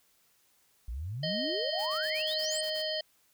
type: exponential sweep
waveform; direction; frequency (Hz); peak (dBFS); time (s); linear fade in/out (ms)
sine; up; 52.5 to 8800; -34; 0.88-2.61; 5
type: harmonic tone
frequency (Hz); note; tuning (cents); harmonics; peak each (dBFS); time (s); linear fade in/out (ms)
622.3; D#5; 0; 1 / 3 / 5 / 7 / 8; -34 / -42 / -37 / -37 / -40; 1.23-3.01; 5
type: noise bursts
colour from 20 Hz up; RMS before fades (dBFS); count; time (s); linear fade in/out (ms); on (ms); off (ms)
white; -48; 9; 1.78-2.828; 20; 88; 32
effects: white hiss -68 dBFS RMS until 3.33 s